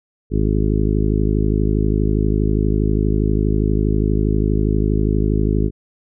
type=harmonic tone; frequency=52.4 Hz; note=G#1; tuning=16 cents sharp; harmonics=1 / 2 / 3 / 4 / 5 / 6 / 7 / 8; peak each=-18 / -21 / -23 / -24 / -25 / -26 / -26 / -27 dBFS; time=0.3-5.71 s; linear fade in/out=50 ms; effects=none